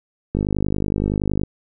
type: click train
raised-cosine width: 3 ms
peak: -8 dBFS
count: 56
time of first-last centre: 0.35-1.435 s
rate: 50.7 Hz
effects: none